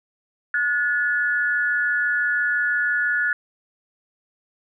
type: tone pair together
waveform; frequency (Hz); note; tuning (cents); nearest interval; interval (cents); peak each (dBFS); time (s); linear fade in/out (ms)
sine; 1448.9 / 1723; F#6 / A6; -37 / -37; minor third; 300; -21 / -22; 0.54-3.33; 2
effects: none